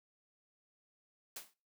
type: noise with exponential decay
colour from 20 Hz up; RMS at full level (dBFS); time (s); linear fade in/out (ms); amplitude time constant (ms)
white; -41; 1.36-1.54; 5; 39
effects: noise-tail reverb RT60 0.4 s tail -25 dB re dry + high-pass 200 Hz 12 dB/octave